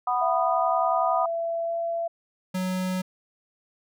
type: chord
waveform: sine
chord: B major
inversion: second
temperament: just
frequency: 740.8 / 987.8 / 1234.7 Hz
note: F#5 / B5 / D#6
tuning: +2 / 0 / -14 cents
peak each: -25 / -27 / -27 dBFS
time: 0.07-1.26 s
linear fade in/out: 5 ms
type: tone with pitch glide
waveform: sine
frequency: 670 to 673.9 Hz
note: E5 to E5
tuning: +28 to +38 cents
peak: -25 dBFS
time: 0.21-2.08 s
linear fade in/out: 10 ms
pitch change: +10 cents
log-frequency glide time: 1.65-1.72 s
type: tone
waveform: square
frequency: 185 Hz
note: F#3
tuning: in tune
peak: -26 dBFS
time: 2.54-3.02 s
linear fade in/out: 10 ms
effects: none